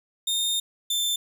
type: tone pair in turn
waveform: sawtooth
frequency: 3652 / 3554 Hz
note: A#7 / A7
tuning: -36 / +17 cents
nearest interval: unison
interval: 47 cents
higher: first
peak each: -20 dBFS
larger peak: neither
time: 0.27-0.6 / 0.9-1.16 s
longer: first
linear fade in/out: 5 ms
effects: none